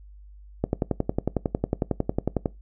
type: click train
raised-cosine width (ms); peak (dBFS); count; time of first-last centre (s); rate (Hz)
2; -9; 21; 0.64-2.458; 11
effects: noise-tail reverb RT60 0.2 s tail -21 dB re dry + added 50 Hz sine -44 dBFS peak until 2.61 s